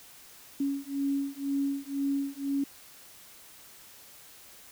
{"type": "beating tone pair", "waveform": "sine", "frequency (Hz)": [277.2, 279.2], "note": ["C#4", "C#4"], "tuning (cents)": [0, 13], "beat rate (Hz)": 2, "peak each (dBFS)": -31, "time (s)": [0.6, 2.64], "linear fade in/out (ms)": 5, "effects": ["white hiss -52 dBFS RMS until 4.71 s"]}